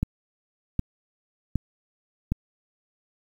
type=click train; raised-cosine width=5 ms; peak=-11 dBFS; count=4; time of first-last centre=0.03-2.32 s; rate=1.31 Hz; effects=8-bit